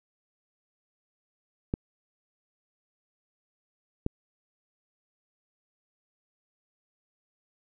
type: clicks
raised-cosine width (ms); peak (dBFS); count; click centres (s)
3; -14; 2; 1.739 / 4.064
effects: none